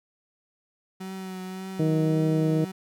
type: tone with vibrato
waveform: 35% pulse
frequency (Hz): 187.8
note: F#3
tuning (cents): +26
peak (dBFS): -32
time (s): 1-2.72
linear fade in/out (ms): 10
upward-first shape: triangle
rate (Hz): 1.8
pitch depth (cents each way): 26
type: harmonic tone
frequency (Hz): 157.6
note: D#3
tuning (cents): +23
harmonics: 1 / 2 / 3 / 4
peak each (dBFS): -23 / -25 / -29 / -35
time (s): 1.79-2.65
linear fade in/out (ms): 10
effects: none